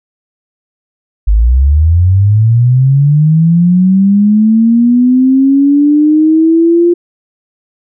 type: linear sweep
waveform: sine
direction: up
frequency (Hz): 49 to 349.2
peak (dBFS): -4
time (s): 1.27-6.94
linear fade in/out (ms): 10
effects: none